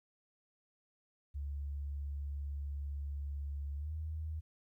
sine tone with pitch glide, 71.1 to 78.44 Hz, C#2 to D#2, +45 to +15 cents, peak -37 dBFS, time 1.34-4.41 s, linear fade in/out 20 ms, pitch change +170 cents, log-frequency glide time 3.76-3.93 s, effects 13-bit

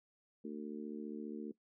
harmonic tone, 74.9 Hz, D2, 35 cents sharp, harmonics 3 / 4 / 5 / 6, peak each -44 / -46 / -48 / -50 dBFS, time 0.44-1.52 s, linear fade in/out 10 ms, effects noise-tail reverb RT60 0.1 s tail -18 dB re dry

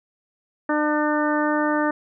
harmonic tone, 300.2 Hz, D4, 38 cents sharp, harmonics 1 / 2 / 3 / 4 / 5 / 6, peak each -22 / -25 / -27 / -28 / -29 / -30 dBFS, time 0.69-1.91 s, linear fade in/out 5 ms, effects none

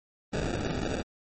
white noise with sample-and-hold, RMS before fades -31 dBFS, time 0.32-1.03 s, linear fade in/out 20 ms, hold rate 1050 Hz, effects MP3 32 kbps

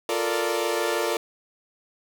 sawtooth chord, Bb major seventh, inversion second, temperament equal, 349.2 / 440 / 466.2 / 587.3 Hz, F4 / A4 / Bb4 / D5, 0 / 0 / 0 / 0 cents, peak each -25 dBFS, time 0.09-1.17 s, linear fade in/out 2 ms, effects none

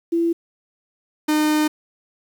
sine / 45% pulse tone pair in turn, 336.2 / 304.9 Hz, E4 / D#4, +34 / -35 cents, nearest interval major second, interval 169 cents, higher first, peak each -16 dBFS, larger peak neither, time 0.12-0.33 / 1.28-1.68 s, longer second, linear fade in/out 10 ms, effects 8-bit

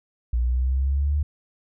sine exponential sweep, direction up, 58.7 to 74.9 Hz, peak -19 dBFS, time 0.33-1.23 s, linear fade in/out 5 ms, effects none

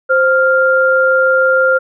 sine tone pair together, 523.2 / 1396.9 Hz, C5 / F6, 0 / 0 cents, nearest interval octave + perfect fourth, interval 1700 cents, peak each -11 dBFS, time 0.09-1.79 s, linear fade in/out 20 ms, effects none

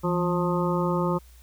harmonic tone with a mistuned harmonic, 177.5 Hz, F3, 28 cents sharp, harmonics 1 / 2 / 3 / 5 / 6 / 7, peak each -25 / -28 / -30 / -32 / -33 / -33 dBFS, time 0.03-1.19 s, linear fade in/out 20 ms, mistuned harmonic 1, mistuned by -81 cents, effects added 60 Hz sine -48 dBFS peak until 1.42 s + white hiss -58 dBFS RMS until 1.42 s

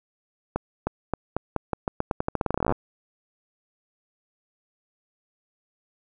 accelerating click train, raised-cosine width 1 ms, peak -10 dBFS, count 26, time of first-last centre 0.56-2.723 s, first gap 310 ms, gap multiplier 0.86, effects none

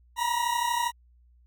40% pulse tone pair together, 937.5 / 970 Hz, A#5 / B5, +10 / -31 cents, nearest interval minor second, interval 59 cents, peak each -27 / -27 dBFS, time 0.16-0.92 s, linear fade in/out 50 ms, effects added 60 Hz sine -56 dBFS peak until 1.46 s

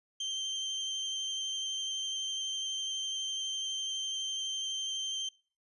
35% pulse tone with vibrato, 3136 Hz, G7, in tune, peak -31 dBFS, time 0.2-5.29 s, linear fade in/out 5 ms, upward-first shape sine, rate 12 Hz, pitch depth 13 cents each way, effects noise-tail reverb RT60 0.4 s tail -24 dB re dry + resampled to 24000 Hz

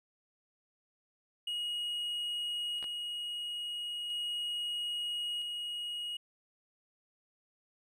triangle tone with tremolo, 2889 Hz, F#7, 42 cents flat, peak -32 dBFS, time 1.47-6.17 s, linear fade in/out 5 ms, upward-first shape square, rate 0.38 Hz, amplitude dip 25%
clicks, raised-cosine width 0.3 ms, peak -30 dBFS, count 2, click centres 2.827 / 2.842 s
effects none

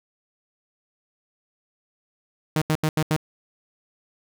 sawtooth tone bursts, 155.56 Hz, D#3, in tune, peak -15 dBFS, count 5, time 2.56-3.164 s, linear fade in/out 2 ms, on 56 ms, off 81 ms, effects none

